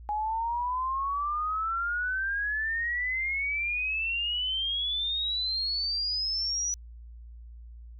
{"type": "exponential sweep", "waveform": "sine", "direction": "up", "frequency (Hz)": [830.6, 5920], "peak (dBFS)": -27, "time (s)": [0.09, 6.74], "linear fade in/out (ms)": 0, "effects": ["added 58 Hz sine -43 dBFS peak until 7.99 s"]}